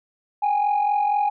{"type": "tone pair together", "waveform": "sine", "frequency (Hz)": [784, 828.2], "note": ["G5", "G#5"], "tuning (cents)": [0, -5], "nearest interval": "minor second", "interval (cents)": 95, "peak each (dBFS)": [-23, -17], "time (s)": [0.42, 1.3], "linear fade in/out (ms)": 10, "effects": ["tanh soft clip ceiling -15 dBFS"]}